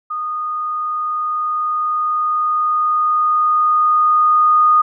sine tone with level ramp, 1232 Hz, D#6, 17 cents flat, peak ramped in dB -20 to -8 dBFS, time 0.1-4.82 s, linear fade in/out 10 ms, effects none

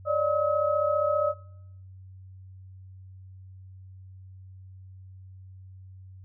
sine tone cluster, 569 / 604 / 1280 Hz, C#5 / D5 / D#6, +45 / +48 / +49 cents, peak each -28 / -25 / -29 dBFS, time 0.05-1.34 s, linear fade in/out 50 ms, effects noise-tail reverb RT60 0.8 s tail -22 dB re dry + added 94 Hz sine -44 dBFS peak until 6.24 s

